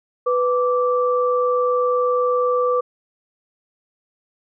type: tone pair together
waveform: sine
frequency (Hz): 495.9 / 1168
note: B4 / D6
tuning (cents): +7 / -10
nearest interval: octave + minor third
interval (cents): 1483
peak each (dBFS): -17 / -21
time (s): 0.26-2.81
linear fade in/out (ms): 10
effects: none